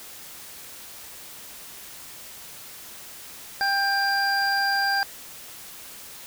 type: tone cluster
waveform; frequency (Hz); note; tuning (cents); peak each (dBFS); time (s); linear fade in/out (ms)
triangle; 793 / 1585 / 4775; G5 / G6 / D8; +20 / +19 / +28; -23 / -22 / -27; 3.61-5.03; 0
effects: white hiss -42 dBFS RMS until 6.26 s